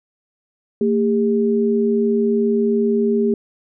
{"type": "tone pair together", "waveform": "sine", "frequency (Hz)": [226.8, 404.1], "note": ["A#3", "G#4"], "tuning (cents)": [-47, -47], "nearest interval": "minor seventh", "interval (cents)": 1000, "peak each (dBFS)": -17, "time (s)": [0.81, 3.34], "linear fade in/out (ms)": 2, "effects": []}